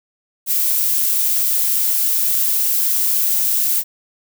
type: noise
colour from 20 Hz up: violet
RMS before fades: -17 dBFS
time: 0.46-3.84 s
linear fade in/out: 50 ms
effects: none